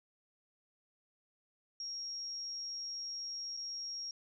sine tone with dropouts, 5588 Hz, F8, in tune, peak -39 dBFS, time 1.8-4.11 s, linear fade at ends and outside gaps 2 ms, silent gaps 3.568-3.572 s, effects none

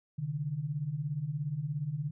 sine beating tone pair, 133.9 / 150.9 Hz, C3 / D3, +40 / +47 cents, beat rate 17 Hz, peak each -37 / -33 dBFS, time 0.18-2.11 s, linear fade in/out 10 ms, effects none

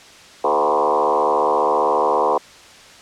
sine tone with frequency modulation, 735 Hz, F#5, 12 cents flat, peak -14 dBFS, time 0.44-2.38 s, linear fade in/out 5 ms, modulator 74.6 Hz, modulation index 4.6, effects white hiss -43 dBFS RMS until 3.01 s + low-pass 6000 Hz 12 dB/octave

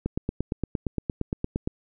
click train, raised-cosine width 3 ms, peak -13 dBFS, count 15, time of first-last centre 0.06-1.675 s, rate 8.67 Hz, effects none

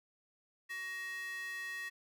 square tone with high-pass filter, 375.3 Hz, F#4, 25 cents sharp, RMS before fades -42 dBFS, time 0.69-1.9 s, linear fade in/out 20 ms, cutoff 1900 Hz, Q 4.9, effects none

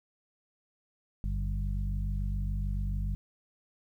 harmonic tone with a mistuned harmonic, 49 Hz, G1, in tune, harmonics 1 / 2 / 3 / 4, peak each -30 / -36 / -40 / -42 dBFS, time 1.24-3.15 s, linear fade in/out 0 ms, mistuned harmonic 2, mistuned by -36 cents, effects 11-bit

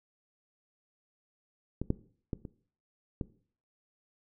clicks, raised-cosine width 3 ms, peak -20 / -14 / -20 / -28 / -20 dBFS, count 5, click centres 1.816 / 1.904 / 2.332 / 2.452 / 3.212 s, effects noise-tail reverb RT60 0.5 s tail -18 dB re dry

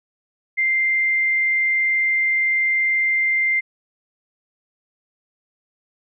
sine tone, 2093 Hz, C7, in tune, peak -16 dBFS, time 0.57-3.61 s, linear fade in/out 20 ms, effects none

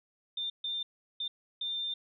sine tone bursts at uneven times, 3596 Hz, A7, 37 cents sharp, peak -32 dBFS, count 4, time 0.37-0.5 / 0.64-0.83 / 1.2-1.28 / 1.61-1.94 s, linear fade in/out 5 ms, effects none

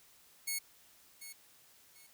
5% pulse tone with echo, 2200 Hz, C#7, 14 cents flat, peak -24 dBFS, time 0.47-0.59 s, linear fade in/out 10 ms, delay 740 ms, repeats 2, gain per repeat -12 dB, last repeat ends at 2.07 s, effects white hiss -63 dBFS RMS until 2.13 s

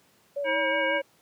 sine tone with vibrato, 554.4 Hz, C#5, in tune, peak -27 dBFS, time 0.36-1.02 s, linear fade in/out 10 ms, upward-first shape sine, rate 5.5 Hz, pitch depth 59 cents each way
harmonic tone, 320.3 Hz, E4, 50 cents flat, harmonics 1 / 3 / 5 / 7 / 9, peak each -35 / -31 / -29 / -29 / -36 dBFS, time 0.44-1.02 s, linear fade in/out 50 ms
effects pink hiss -62 dBFS RMS until 1.21 s + high-pass 150 Hz 12 dB/octave

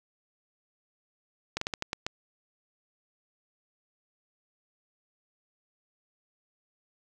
slowing click train, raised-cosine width 0.2 ms, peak -13 dBFS, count 7, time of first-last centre 1.57-2.065 s, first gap 44 ms, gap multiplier 1.25, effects none

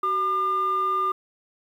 sine tone pair together, 378 / 1202.8 Hz, F#4 / D6, +37 / +41 cents, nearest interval octave + minor sixth, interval 2004 cents, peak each -30 / -20 dBFS, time 0.03-1.12 s, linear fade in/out 5 ms, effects tanh soft clip ceiling -17 dBFS + 9-bit

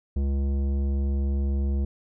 sine tone with tanh clipping, 69.1 Hz, C#2, 5 cents flat, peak -24 dBFS, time 0.16-1.85 s, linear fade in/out 5 ms, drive 13 dB, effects none

